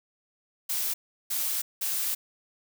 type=noise bursts at uneven times; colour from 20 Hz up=blue; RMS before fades=-29 dBFS; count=3; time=0.69-0.94 / 1.3-1.62 / 1.81-2.15 s; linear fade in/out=10 ms; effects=none